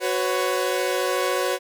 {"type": "chord", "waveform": "sawtooth", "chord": "F# suspended fourth", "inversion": "none", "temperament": "equal with one note detuned", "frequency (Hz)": [370, 500.5, 554.4], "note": ["F#4", "B4", "C#5"], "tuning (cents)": [0, 23, 0], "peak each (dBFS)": -22, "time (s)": [0, 1.59], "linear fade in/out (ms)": 50, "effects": []}